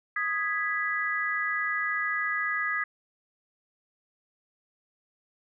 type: chord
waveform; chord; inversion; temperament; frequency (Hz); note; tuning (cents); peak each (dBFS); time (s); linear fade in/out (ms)
sine; G# minor; second; equal; 1244.5 / 1661.2 / 1975.5; D#6 / G#6 / B6; 0 / 0 / 0; -32 / -30 / -30; 0.16-2.84; 5
effects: none